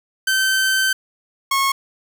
sawtooth tone pair in turn, 1544 / 1091.8 Hz, G6 / C#6, -27 / -27 cents, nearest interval tritone, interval 600 cents, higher first, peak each -12 dBFS, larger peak neither, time 0.27-0.93 / 1.51-1.72 s, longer first, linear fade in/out 5 ms, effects none

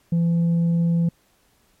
sine tone with tanh clipping, 168.9 Hz, E3, 42 cents sharp, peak -17 dBFS, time 0.12-1.09 s, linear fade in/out 5 ms, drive 2 dB, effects pink hiss -62 dBFS RMS until 1.8 s + MP3 64 kbps

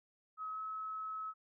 sine tone with pitch glide, 1277 to 1289.6 Hz, D#6 to E6, +45 to -38 cents, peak -39 dBFS, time 0.37-1.34 s, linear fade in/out 50 ms, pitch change +17 cents, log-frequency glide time 0.51-0.59 s, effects none

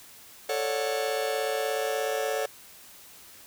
45% pulse chord, D major seventh, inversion second, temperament just, 440.5 / 550.6 / 587.3 / 734.2 Hz, A4 / C#5 / D5 / F#5, +2 / -12 / 0 / -14 cents, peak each -31 / -31 / -35 / -34 dBFS, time 0.49-2.46 s, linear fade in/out 5 ms, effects white hiss -50 dBFS RMS until 3.46 s

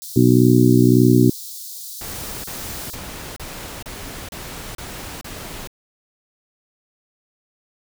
white high-pass noise, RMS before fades -34 dBFS, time 0.02-2.95 s, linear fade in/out 0 ms, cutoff 3800 Hz, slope 48 dB/octave
harmonic tone, 61.74 Hz, B1, in tune, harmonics 2 / 3 / 4 / 5 / 6, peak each -15 / -21 / -15 / -16 / -18 dBFS, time 0.16-1.3 s, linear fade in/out 5 ms
pink noise bursts, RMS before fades -33 dBFS, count 8, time 2.01-5.674 s, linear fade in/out 2 ms, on 430 ms, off 32 ms
effects none

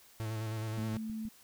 45% pulse tone with vibrato, 110 Hz, A2, in tune, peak -35 dBFS, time 0.2-0.97 s, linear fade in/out 0 ms, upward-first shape square, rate 9.5 Hz, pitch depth 30 cents each way
sine tone, 220 Hz, A3, in tune, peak -36 dBFS, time 0.77-1.29 s, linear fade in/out 10 ms
click train, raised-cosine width 5 ms, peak -37 dBFS, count 4, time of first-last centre 0.79-1.252 s, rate 6.49 Hz
effects white hiss -60 dBFS RMS until 1.43 s

